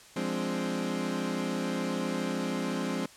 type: chord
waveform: 30% pulse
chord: D half-diminished seventh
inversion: first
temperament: equal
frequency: 174.61 / 207.7 / 261.6 / 293.7 Hz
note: F3 / Ab3 / C4 / D4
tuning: 0 / 0 / 0 / 0 cents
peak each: -33 / -32 / -31 / -36 dBFS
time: 0.16-3.06 s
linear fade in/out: 5 ms
effects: white hiss -53 dBFS RMS until 3.16 s + low-pass 9000 Hz 12 dB/octave